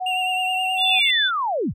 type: tone with pitch glide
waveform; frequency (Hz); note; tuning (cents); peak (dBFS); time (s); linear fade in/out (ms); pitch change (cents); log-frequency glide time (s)
sine; 740 to 752.1; F#5 to F#5; 0 to +28; -23; 0-1; 20; +28; 0.39-0.87
type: tone with vibrato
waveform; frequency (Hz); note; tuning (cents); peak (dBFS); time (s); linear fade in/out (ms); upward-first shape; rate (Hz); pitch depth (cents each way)
triangle; 2769; F7; -15; -21; 0.06-1.11; 5; triangle; 9.5; 48
type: tone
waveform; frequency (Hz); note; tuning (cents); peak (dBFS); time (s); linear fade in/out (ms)
sine; 3498; A7; -11; -18; 0.77-1.31; 50
type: linear sweep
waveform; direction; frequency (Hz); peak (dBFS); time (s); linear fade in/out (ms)
sine; down; 2779 to 37.16; -20; 0.87-1.74; 50
effects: none